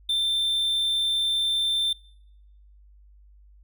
triangle tone, 3565 Hz, A7, 22 cents sharp, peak -20 dBFS, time 0.09-1.93 s, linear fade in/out 5 ms, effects noise-tail reverb RT60 0.9 s tail -26 dB re dry + added 50 Hz sine -50 dBFS peak until 3.63 s

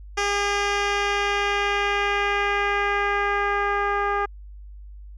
10% pulse tone with low-pass filter sweep, 405.4 Hz, G#4, 42 cents flat, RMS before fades -23 dBFS, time 0.17-4.26 s, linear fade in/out 10 ms, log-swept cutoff 5500 to 1300 Hz, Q 1.3, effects added 50 Hz sine -38 dBFS peak until 5.17 s

